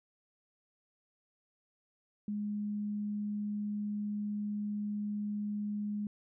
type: tone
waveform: sine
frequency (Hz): 207.7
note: G#3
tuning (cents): 0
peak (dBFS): -33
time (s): 2.28-6.07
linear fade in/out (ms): 2
effects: none